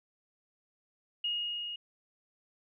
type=tone with level ramp; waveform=sine; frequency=2868 Hz; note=F7; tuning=45 cents sharp; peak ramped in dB=-29 to -37 dBFS; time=1.24-1.76 s; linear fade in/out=5 ms; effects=none